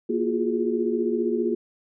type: tone cluster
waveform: sine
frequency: 235.7 / 346 / 361.2 / 416.8 Hz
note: A#3 / F4 / F#4 / G#4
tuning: +19 / -16 / -42 / +6 cents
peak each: -27 dBFS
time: 0.09-1.55 s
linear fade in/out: 10 ms
effects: none